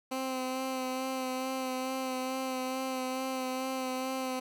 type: tone with vibrato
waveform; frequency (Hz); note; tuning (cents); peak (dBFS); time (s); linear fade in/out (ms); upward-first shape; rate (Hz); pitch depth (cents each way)
15% pulse; 260; C4; -11; -26; 0.11-4.4; 10; sine; 2.3; 20
effects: none